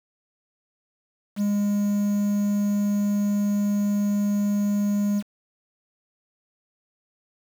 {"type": "tone with quantisation", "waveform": "triangle", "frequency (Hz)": 204.6, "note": "G#3", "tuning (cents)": -26, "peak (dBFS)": -18, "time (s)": [1.36, 5.23], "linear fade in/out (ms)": 50, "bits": 7, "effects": []}